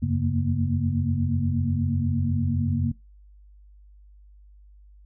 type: tone cluster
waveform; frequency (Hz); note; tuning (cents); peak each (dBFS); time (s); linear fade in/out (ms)
sine; 85.4 / 93.6 / 137.5 / 228 / 236.4; F2 / F#2 / C#3 / A#3 / A#3; -38 / +20 / -14 / -38 / +24; -33 / -25 / -26 / -32 / -28; 0.02-2.92; 10
effects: noise-tail reverb RT60 0.2 s tail -21 dB re dry + added 50 Hz sine -48 dBFS peak until 5.05 s